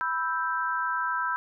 sine chord, E minor, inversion second, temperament equal, 987.8 / 1318.5 / 1568 Hz, B5 / E6 / G6, 0 / 0 / 0 cents, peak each -30 dBFS, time 0.01-1.36 s, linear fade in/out 0 ms, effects none

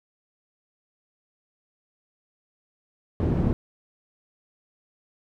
white low-pass noise, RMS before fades -23 dBFS, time 3.2-3.53 s, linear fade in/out 0 ms, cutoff 220 Hz, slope 12 dB/octave, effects none

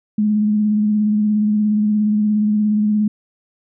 sine tone with vibrato, 211 Hz, G#3, 28 cents sharp, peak -13 dBFS, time 0.18-3.08 s, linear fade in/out 5 ms, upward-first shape sine, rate 17 Hz, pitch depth 26 cents each way, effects none

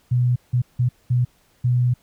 sine tone bursts at uneven times, 123.47 Hz, B2, in tune, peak -15 dBFS, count 5, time 0.11-0.36 / 0.53-0.62 / 0.79-0.89 / 1.1-1.25 / 1.64-1.94 s, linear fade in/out 10 ms, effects pink hiss -60 dBFS RMS until 2.02 s

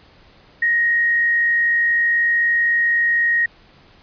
sine tone with frequency modulation, 1876 Hz, A#6, 11 cents sharp, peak -14 dBFS, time 0.62-3.46 s, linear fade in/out 5 ms, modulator 59.4 Hz, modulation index 0.32, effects pink hiss -50 dBFS RMS until 4.02 s + resampled to 11025 Hz

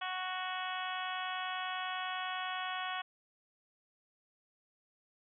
harmonic tone, 370 Hz, F#4, in tune, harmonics 2 / 3 / 4 / 5 / 6 / 7 / 8 / 9, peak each -41 / -41 / -43 / -45 / -49 / -47 / -47 / -46 dBFS, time 0.01-3.02 s, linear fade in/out 10 ms, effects none

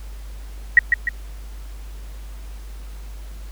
sine tone with echo, 1899 Hz, A#6, 32 cents sharp, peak -5 dBFS, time 0.77-0.79 s, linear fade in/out 2 ms, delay 150 ms, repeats 2, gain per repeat -6 dB, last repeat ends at 1.09 s, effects added 50 Hz sine -32 dBFS peak until 3.51 s + pink hiss -48 dBFS RMS until 3.51 s

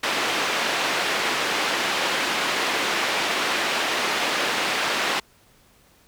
white band-pass noise, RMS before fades -24 dBFS, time 0.03-5.2 s, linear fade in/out 5 ms, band 270 to 2900 Hz, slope 12 dB/octave, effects pink hiss -57 dBFS RMS until 6.07 s

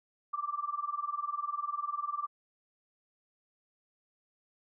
sine tone with tremolo, 1174.7 Hz, D6, in tune, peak -28 dBFS, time 0.33-2.27 s, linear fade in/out 10 ms, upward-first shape triangle, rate 20 Hz, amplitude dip 100%, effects none

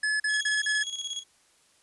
square tone bursts, 1712 Hz, A6, 48 cents flat, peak -25 dBFS, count 4, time 0.03-0.83 s, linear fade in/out 5 ms, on 170 ms, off 40 ms
30% pulse tone with tremolo, 3323 Hz, G#7, in tune, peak -27 dBFS, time 0.28-1.24 s, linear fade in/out 50 ms, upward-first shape square, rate 17 Hz, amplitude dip 60%
effects white hiss -63 dBFS RMS until 1.82 s + resampled to 24000 Hz

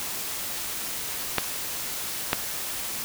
clicks, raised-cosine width 0.3 ms, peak -4 dBFS, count 2, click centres 1.383 / 2.331 s, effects white hiss -32 dBFS RMS until 3.04 s

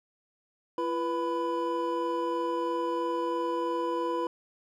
triangle tone cluster, 340 / 490.7 / 997 Hz, F4 / B4 / B5, -46 / -11 / +16 cents, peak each -30 dBFS, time 0.78-4.27 s, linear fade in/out 2 ms, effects none

